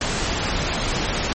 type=noise; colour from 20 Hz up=pink; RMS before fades=-23 dBFS; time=0.01-1.33 s; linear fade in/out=2 ms; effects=MP3 32 kbps